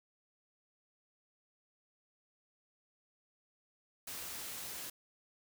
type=noise; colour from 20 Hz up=white; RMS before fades=-44 dBFS; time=4.07-4.9 s; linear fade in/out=5 ms; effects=none